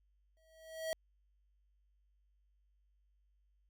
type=tone with exponential growth; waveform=square; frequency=643 Hz; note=E5; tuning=43 cents flat; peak=-34 dBFS; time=0.37-0.93 s; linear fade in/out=0 ms; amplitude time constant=120 ms; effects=added 50 Hz sine -70 dBFS peak until 3.69 s